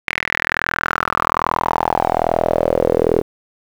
sawtooth tone with band-pass filter sweep, 41.2 Hz, E1, in tune, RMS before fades -18 dBFS, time 0.07-3.22 s, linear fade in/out 10 ms, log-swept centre 2200 to 420 Hz, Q 5, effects 7-bit

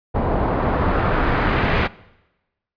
pink noise with low-pass filter sweep, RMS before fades -19 dBFS, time 0.14-1.88 s, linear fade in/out 20 ms, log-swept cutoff 770 to 2300 Hz, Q 1.2, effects noise-tail reverb RT60 1.0 s tail -21 dB re dry + resampled to 11025 Hz

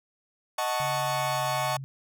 40% pulse chord, D# half-diminished seventh, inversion none, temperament equal, 622.3 / 740 / 880 / 1108.7 Hz, D#5 / F#5 / A5 / C#6, 0 / 0 / 0 / 0 cents, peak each -31 dBFS, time 0.58-1.77 s, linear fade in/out 5 ms
sine tone with pitch glide, 139.4 to 135.43 Hz, C#3 to C#3, +10 to -40 cents, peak -35 dBFS, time 0.8-1.84 s, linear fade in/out 0 ms, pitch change -50 cents, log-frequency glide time 0.92-1.44 s
effects none

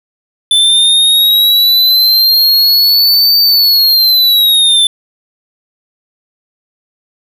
square linear two-way sweep, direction up then down, 3510 to 4610 to 3510 Hz, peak -6 dBFS, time 0.51-4.87 s, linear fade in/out 2 ms, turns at 3.4 s, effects none

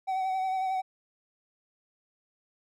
triangle tone with vibrato, 757 Hz, F#5, 39 cents sharp, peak -25 dBFS, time 0.07-0.82 s, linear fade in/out 20 ms, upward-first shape sine, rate 11 Hz, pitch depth 26 cents each way, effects none

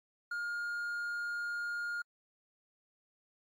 triangle tone, 1418 Hz, F6, 26 cents sharp, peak -33 dBFS, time 0.31-2.02 s, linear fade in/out 5 ms, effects AAC 48 kbps

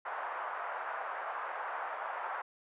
white band-pass noise, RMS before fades -39 dBFS, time 0.05-2.42 s, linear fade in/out 10 ms, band 650 to 1400 Hz, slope 24 dB/octave, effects resampled to 8000 Hz

